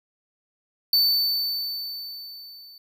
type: tone with level ramp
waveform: square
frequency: 4526 Hz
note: C#8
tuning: 35 cents sharp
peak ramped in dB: -16 to -45 dBFS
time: 0.93-2.78 s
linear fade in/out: 2 ms
effects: none